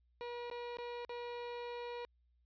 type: tone with dropouts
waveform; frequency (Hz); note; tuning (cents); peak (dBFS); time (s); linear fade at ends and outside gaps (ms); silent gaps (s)
30% pulse; 480.5; B4; -48; -39; 0.21-2.05; 0; 0.5-0.513 / 0.77-0.785 / 1.049-1.094
effects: added 60 Hz sine -70 dBFS peak until 2.45 s + resampled to 11025 Hz